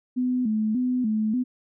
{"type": "tone with vibrato", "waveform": "sine", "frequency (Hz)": 233.1, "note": "A#3", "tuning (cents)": 0, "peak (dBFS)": -21, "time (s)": [0.16, 1.44], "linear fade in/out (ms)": 20, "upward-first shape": "square", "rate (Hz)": 1.7, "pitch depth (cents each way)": 130, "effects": []}